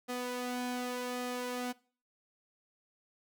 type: tone with flanger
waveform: sawtooth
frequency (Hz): 247.9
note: B3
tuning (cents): +7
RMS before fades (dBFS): -37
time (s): 0.08-1.73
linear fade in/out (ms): 20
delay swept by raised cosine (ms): 1.6 to 2.8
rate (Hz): 0.87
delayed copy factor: +0.55
effects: noise-tail reverb RT60 0.4 s tail -21 dB re dry